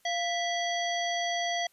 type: harmonic tone with a mistuned harmonic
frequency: 658 Hz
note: E5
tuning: 3 cents flat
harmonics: 1 / 3 / 5 / 7 / 9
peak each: -30 / -34 / -35 / -42 / -40 dBFS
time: 0.05-1.67 s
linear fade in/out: 5 ms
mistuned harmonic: 1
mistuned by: +94 cents
effects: white hiss -66 dBFS RMS until 1.72 s + resampled to 32000 Hz